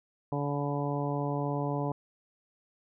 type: harmonic tone with a mistuned harmonic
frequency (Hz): 143.6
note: D3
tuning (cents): -39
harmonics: 1 / 2 / 3 / 4 / 5 / 6 / 7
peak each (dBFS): -32 / -35 / -37 / -38 / -39 / -40 / -40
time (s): 0.32-1.92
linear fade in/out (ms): 2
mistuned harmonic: 7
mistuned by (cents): -20
effects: none